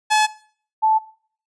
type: tone pair in turn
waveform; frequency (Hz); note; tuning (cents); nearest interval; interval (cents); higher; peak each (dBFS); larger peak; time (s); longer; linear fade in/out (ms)
sawtooth / sine; 857 / 875; A5 / A5; -46 / -10; unison; 36; second; -10 / -13; first; 0.1-0.27 / 0.82-0.99; neither; 20
effects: noise-tail reverb RT60 0.5 s tail -19 dB re dry + resampled to 22050 Hz